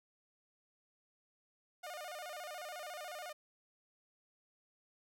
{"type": "tone with vibrato", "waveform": "sawtooth", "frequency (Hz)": 660, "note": "E5", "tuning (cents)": 2, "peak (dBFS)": -40, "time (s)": [1.83, 3.33], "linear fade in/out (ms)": 10, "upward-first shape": "square", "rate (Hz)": 14, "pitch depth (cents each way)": 150, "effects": []}